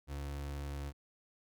35% pulse tone, 70.9 Hz, C#2, 40 cents sharp, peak -37 dBFS, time 0.07-0.93 s, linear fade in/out 50 ms, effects none

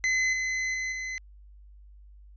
45% pulse tone with level steps, 2038 Hz, C7, 46 cents flat, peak -23 / -27 / -29 / -32 dBFS, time 0.04-1.18 s, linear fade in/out 0 ms, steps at 0.33 / 0.74 / 0.92 s, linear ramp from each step 2 ms, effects added 50 Hz sine -48 dBFS peak until 2.36 s + resampled to 16000 Hz

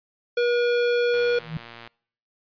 square tone, 481 Hz, B4, 46 cents flat, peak -20 dBFS, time 0.37-1.39 s, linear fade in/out 5 ms
click train, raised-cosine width 0.3 ms, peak -25 dBFS, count 87, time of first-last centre 1.14-1.875 s, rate 117 Hz
sine tone with exponential growth, 158.9 Hz, D#3, 37 cents sharp, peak -23 dBFS, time 1.34-1.57 s, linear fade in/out 0 ms, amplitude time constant 48 ms
effects noise-tail reverb RT60 0.6 s tail -25 dB re dry + resampled to 11025 Hz

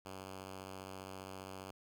5% pulse tone, 95 Hz, F#2, 46 cents sharp, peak -35 dBFS, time 0.05-1.71 s, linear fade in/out 5 ms, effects none

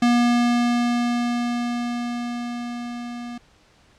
square tone with level ramp, 240 Hz, B3, 49 cents flat, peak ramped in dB -15 to -32 dBFS, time 0.02-3.38 s, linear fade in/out 5 ms, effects pink hiss -56 dBFS RMS until 3.98 s + low-pass 6000 Hz 12 dB/octave

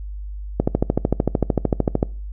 click train, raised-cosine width 2 ms, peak -3 dBFS, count 20, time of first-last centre 0.6-2.029 s, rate 13.3 Hz, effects noise-tail reverb RT60 0.4 s tail -23 dB re dry + added 50 Hz sine -28 dBFS peak until 2.32 s

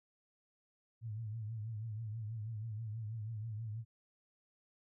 sine tone with vibrato, 110 Hz, A2, in tune, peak -39 dBFS, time 1.01-3.85 s, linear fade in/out 50 ms, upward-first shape triangle, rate 6.2 Hz, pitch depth 110 cents each way, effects none

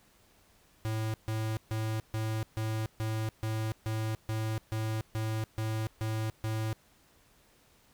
square tone bursts, 110 Hz, A2, in tune, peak -31 dBFS, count 14, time 0.85-6.73 s, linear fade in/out 0 ms, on 290 ms, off 140 ms, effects pink hiss -64 dBFS RMS until 7.93 s

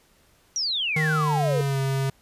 sine exponential sweep, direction down, 5920 to 445.5 Hz, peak -23 dBFS, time 0.56-1.61 s, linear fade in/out 0 ms
square tone with pitch glide, 155.56 to 135.42 Hz, D#3 to C#3, 0 to -40 cents, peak -23 dBFS, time 0.96-2.1 s, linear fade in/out 5 ms, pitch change -240 cents, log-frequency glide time 1.14-1.79 s
effects pink hiss -60 dBFS RMS until 2.21 s + resampled to 32000 Hz

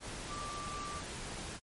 sine tone in noise, 1174.7 Hz, D6, in tune, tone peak -41 dBFS, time 0.28-1.03 s, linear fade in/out 50 ms, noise pink, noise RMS -43 dBFS, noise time 0-1.6 s, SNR -1 dB, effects MP3 48 kbps

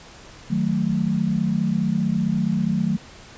sine chord, D# diminished, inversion none, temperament equal, 155.56 / 185 / 220 Hz, D#3 / F#3 / A3, 0 / 0 / 0 cents, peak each -25 / -22 / -23 dBFS, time 0.5-2.97 s, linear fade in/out 10 ms, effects pink hiss -44 dBFS RMS until 3.37 s + resampled to 16000 Hz

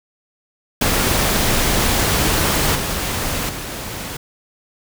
pink noise with level steps, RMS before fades -17 / -22 / -28 dBFS, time 0.81-4.17 s, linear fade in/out 5 ms, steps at 2.75 / 3.49 s, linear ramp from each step 5 ms, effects none

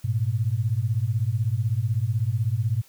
sine beating tone pair, 103.83 / 119.83 Hz, G#2 / A#2, 0 / +48 cents, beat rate 16 Hz, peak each -24 / -24 dBFS, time 0.04-2.82 s, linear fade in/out 10 ms, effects white hiss -55 dBFS RMS until 2.88 s

